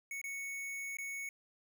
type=tone with dropouts; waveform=square; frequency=2217 Hz; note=C#7; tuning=in tune; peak=-40 dBFS; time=0.11-1.29 s; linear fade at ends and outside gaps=2 ms; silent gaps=0.215-0.24 / 0.97-0.985 s; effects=none